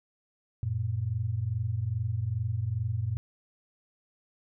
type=tone pair together; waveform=sine; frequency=93.18 / 115.6 Hz; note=F#2 / A#2; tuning=+13 / -14 cents; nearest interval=major third; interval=373 cents; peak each=-32 / -29 dBFS; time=0.63-3.17 s; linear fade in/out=0 ms; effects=none